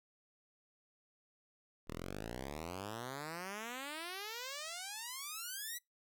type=exponential sweep; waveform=5% pulse; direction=up; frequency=37.7 to 1994 Hz; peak=-31 dBFS; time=1.87-5.79 s; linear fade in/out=20 ms; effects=noise-tail reverb RT60 0.2 s tail -26 dB re dry